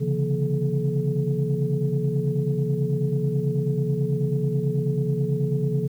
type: tone cluster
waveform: sine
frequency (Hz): 135.2 / 144.4 / 170.3 / 234.4 / 428.9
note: C#3 / D3 / F3 / A#3 / A4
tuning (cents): -43 / -29 / -43 / +10 / -44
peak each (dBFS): -25 / -25 / -27 / -34 / -28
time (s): 0-5.88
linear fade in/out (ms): 20
effects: tanh soft clip ceiling -10 dBFS + 9-bit